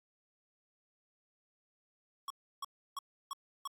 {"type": "tone bursts", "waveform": "square", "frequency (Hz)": 1108.7, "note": "C#6", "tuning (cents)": 0, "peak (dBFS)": -38, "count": 5, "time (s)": [2.28, 3.675], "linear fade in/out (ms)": 2, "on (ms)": 23, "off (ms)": 320, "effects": ["AAC 64 kbps"]}